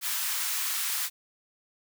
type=high-pass noise; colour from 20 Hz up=white; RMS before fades=-30 dBFS; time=0.01-1.1 s; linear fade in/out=50 ms; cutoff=1000 Hz; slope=24 dB/octave; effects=none